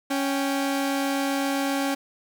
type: tone pair together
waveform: sawtooth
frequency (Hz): 277.2 / 784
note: C#4 / G5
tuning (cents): 0 / 0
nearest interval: octave + tritone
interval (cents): 1800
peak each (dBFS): -20 / -27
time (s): 0.1-1.95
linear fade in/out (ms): 10
effects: none